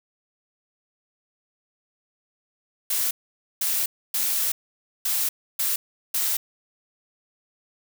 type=noise bursts at uneven times; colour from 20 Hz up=blue; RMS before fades=-24 dBFS; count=6; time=2.9-3.11 / 3.61-3.86 / 4.14-4.52 / 5.05-5.29 / 5.59-5.76 / 6.14-6.37 s; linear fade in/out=5 ms; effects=none